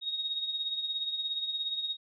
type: tone with tremolo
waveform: sine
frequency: 3752 Hz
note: A#7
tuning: 11 cents sharp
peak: -28 dBFS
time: 0.01-1.97 s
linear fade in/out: 50 ms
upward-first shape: triangle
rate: 17 Hz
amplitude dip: 65%
effects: none